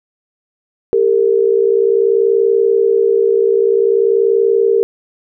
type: tone pair together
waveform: sine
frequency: 397.4 / 457.9 Hz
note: G4 / A#4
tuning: +24 / -31 cents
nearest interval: major second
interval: 245 cents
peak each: -12 dBFS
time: 0.93-4.83 s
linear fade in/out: 0 ms
effects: none